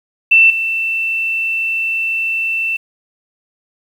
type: tone with level steps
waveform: sine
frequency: 2674 Hz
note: E7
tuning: 24 cents sharp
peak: -5 / -15 dBFS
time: 0.31-2.77 s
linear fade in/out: 10 ms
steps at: 0.5 s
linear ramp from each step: 2 ms
effects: 7-bit